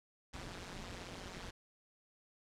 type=noise with amplitude modulation; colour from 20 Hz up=pink; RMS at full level=-43 dBFS; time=0.33-1.51 s; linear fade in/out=10 ms; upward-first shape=sine; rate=181 Hz; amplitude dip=90%; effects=low-pass 6000 Hz 12 dB/octave

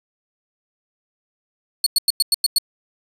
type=tone bursts; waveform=sawtooth; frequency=4375 Hz; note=C#8; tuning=24 cents flat; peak=-10 dBFS; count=7; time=1.84-2.584 s; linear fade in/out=2 ms; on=24 ms; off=96 ms; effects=resampled to 32000 Hz

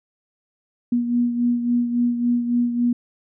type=beating tone pair; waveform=sine; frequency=240.1 / 243.7 Hz; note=B3 / B3; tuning=-49 / -23 cents; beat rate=3.6 Hz; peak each=-18 / -26 dBFS; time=0.92-2.93 s; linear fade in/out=5 ms; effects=none

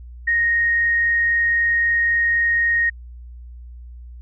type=tone with frequency modulation; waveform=sine; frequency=1864.7 Hz; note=A#6; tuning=in tune; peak=-15 dBFS; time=0.27-2.9 s; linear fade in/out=10 ms; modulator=23.8 Hz; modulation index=0.25; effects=added 60 Hz sine -35 dBFS peak until 4.21 s

